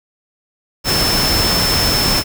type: tone in noise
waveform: sine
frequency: 5290 Hz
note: E8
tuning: 5 cents sharp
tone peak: -16 dBFS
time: 0.84-2.24 s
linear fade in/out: 50 ms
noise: pink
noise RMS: -17 dBFS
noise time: 0.84-2.24 s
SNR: -2 dB
effects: none